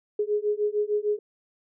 sine beating tone pair, 414.7 / 421.3 Hz, G#4 / G#4, -3 / +25 cents, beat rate 6.6 Hz, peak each -26 dBFS, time 0.19-1.19 s, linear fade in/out 5 ms, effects none

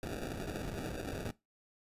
blue noise with sample-and-hold, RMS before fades -40 dBFS, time 0.03-1.31 s, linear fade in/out 0 ms, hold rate 1050 Hz, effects noise-tail reverb RT60 0.2 s tail -19 dB re dry + resampled to 32000 Hz

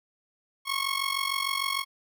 15% pulse tone with amplitude modulation, 1094 Hz, C#6, 23 cents flat, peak -17 dBFS, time 0.65-1.85 s, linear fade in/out 50 ms, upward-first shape sine, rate 46.6 Hz, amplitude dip 80%, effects none

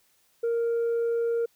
sine tone, 465.6 Hz, A#4, 2 cents flat, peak -21 dBFS, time 0.43-1.46 s, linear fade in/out 10 ms, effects tanh soft clip ceiling -22 dBFS + white hiss -66 dBFS RMS until 1.55 s

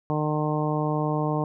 harmonic tone, 151.8 Hz, D#3, 42 cents flat, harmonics 1 / 2 / 3 / 4 / 5 / 6 / 7, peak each -26 / -29 / -31 / -32 / -33 / -34 / -34 dBFS, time 0.1-1.44 s, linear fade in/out 0 ms, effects none

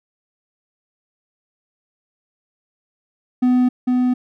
triangle tone with echo, 250.4 Hz, B3, 24 cents sharp, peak -10 dBFS, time 3.42-3.69 s, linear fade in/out 10 ms, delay 450 ms, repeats 1, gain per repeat -2 dB, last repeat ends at 4.14 s, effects none

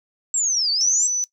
sine linear two-way sweep, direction down then up, 7680 to 4435 to 7680 Hz, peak -18 dBFS, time 0.34-1.07 s, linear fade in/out 2 ms, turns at 0.71 s
sine tone, 5980 Hz, F#8, 17 cents sharp, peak -19 dBFS, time 0.81-1.24 s, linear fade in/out 0 ms
effects noise-tail reverb RT60 0.1 s tail -18 dB re dry

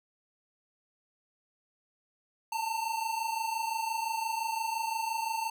square tone pair together, 880 / 905.8 Hz, A5 / A#5, 0 / -50 cents, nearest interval minor second, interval 50 cents, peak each -36 / -33 dBFS, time 2.52-5.5 s, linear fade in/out 5 ms, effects none

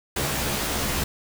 pink noise with comb filter, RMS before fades -26 dBFS, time 0.16-1.04 s, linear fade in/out 5 ms, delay 14 ms, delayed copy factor +1, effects none

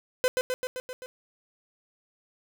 45% pulse tone with echo, 508 Hz, B4, 49 cents sharp, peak -20 dBFS, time 0.24-0.28 s, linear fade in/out 0 ms, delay 130 ms, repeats 6, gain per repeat -3 dB, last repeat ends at 1.06 s, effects none

